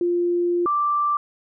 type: tone pair in turn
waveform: sine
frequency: 349.2 / 1174.6 Hz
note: F4 / D6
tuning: 0 / 0 cents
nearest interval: octave + major sixth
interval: 2100 cents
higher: second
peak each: -18 dBFS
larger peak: neither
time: 0.01-0.66 / 0.66-1.17 s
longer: first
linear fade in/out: 2 ms
effects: none